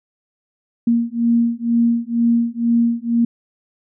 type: beating tone pair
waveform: sine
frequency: 233 / 235.1 Hz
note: A#3 / A#3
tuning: -1 / +15 cents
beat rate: 2.1 Hz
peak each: -17 dBFS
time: 0.87-3.25 s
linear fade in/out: 5 ms
effects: none